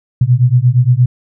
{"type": "beating tone pair", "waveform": "sine", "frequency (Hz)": [120, 128.6], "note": ["B2", "C3"], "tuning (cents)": [-49, -30], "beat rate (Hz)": 8.6, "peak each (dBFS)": -10, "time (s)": [0.21, 1.06], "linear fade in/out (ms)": 5, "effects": []}